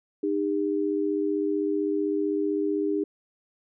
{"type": "tone pair together", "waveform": "sine", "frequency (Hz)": [306.5, 402.2], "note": ["D#4", "G4"], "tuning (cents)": [-26, 44], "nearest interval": "perfect fourth", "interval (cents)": 470, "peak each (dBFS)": -26, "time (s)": [0.23, 3.04], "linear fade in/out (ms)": 5, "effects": []}